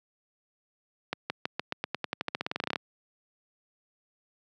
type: accelerating click train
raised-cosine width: 0.3 ms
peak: -13 dBFS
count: 22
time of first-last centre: 1.13-2.758 s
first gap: 170 ms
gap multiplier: 0.91
effects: high-pass 150 Hz 12 dB/octave